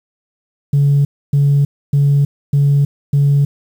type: tone bursts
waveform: sine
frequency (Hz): 142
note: C#3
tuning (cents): +42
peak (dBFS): -7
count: 5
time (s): 0.73-3.45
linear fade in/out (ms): 5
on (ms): 320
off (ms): 280
effects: tanh soft clip ceiling -6 dBFS + 7-bit